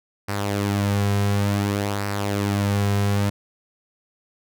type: tone with flanger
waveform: sawtooth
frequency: 101.1 Hz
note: G#2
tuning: 46 cents flat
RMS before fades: -22 dBFS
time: 0.28-3.3 s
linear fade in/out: 10 ms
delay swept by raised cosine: 0.29 to 3.49 ms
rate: 0.56 Hz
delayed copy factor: -0.5
effects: none